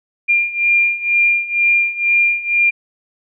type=beating tone pair; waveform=sine; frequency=2397 / 2399.1 Hz; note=D7 / D7; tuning=+35 / +36 cents; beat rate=2.1 Hz; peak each=-17 / -14 dBFS; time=0.28-2.71 s; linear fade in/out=20 ms; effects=none